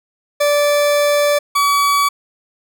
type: tone pair in turn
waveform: 40% pulse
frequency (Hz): 583 / 1140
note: D5 / C#6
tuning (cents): -13 / +48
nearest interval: octave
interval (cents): 1161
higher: second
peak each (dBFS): -11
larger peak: neither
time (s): 0.4-1.39 / 1.55-2.09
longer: first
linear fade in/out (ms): 10
effects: none